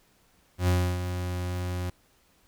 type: tone with ADSR envelope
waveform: 40% pulse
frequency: 89.8 Hz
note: F2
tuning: 49 cents sharp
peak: -19 dBFS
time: 0.58-1.9 s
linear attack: 98 ms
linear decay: 300 ms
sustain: -9 dB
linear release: 5 ms
effects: pink hiss -64 dBFS RMS until 2.47 s